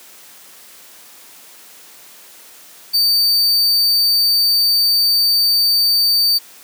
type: tone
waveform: 45% pulse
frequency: 4600 Hz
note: D8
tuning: 37 cents flat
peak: -11 dBFS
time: 2.93-6.39 s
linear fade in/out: 20 ms
effects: white hiss -42 dBFS RMS until 6.63 s + high-pass 200 Hz 12 dB/octave